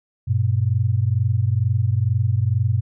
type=tone pair together; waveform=sine; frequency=98 / 120.19 Hz; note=G2 / B2; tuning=0 / -47 cents; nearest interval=major third; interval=353 cents; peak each=-19 dBFS; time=0.27-2.81 s; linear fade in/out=20 ms; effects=none